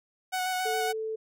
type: tone with vibrato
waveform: sawtooth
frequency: 740 Hz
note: F#5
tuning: in tune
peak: -24 dBFS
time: 0.32-0.93 s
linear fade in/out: 20 ms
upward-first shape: square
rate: 7.2 Hz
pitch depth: 13 cents each way
type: tone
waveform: sine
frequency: 440 Hz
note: A4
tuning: in tune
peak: -30 dBFS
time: 0.65-1.16 s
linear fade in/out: 10 ms
effects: none